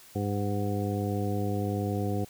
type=harmonic tone with a mistuned harmonic; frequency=101.2 Hz; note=G#2; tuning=44 cents flat; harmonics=1 / 2 / 3 / 4 / 5 / 7; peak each=-30 / -33 / -35 / -36 / -37 / -38 dBFS; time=0.15-2.25 s; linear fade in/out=10 ms; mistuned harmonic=7; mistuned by=+64 cents; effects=white hiss -53 dBFS RMS until 2.29 s